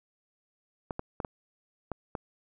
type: clicks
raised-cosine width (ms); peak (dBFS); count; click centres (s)
1; -19; 6; 0.908 / 0.994 / 1.202 / 1.248 / 1.917 / 2.152
effects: none